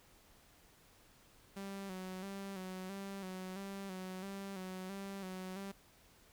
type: tone with vibrato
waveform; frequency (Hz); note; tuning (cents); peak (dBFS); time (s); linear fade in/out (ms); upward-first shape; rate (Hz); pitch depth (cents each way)
sawtooth; 191.2; G3; -43; -39; 1.56-5.72; 10; square; 1.5; 48
effects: pink hiss -65 dBFS RMS until 6.32 s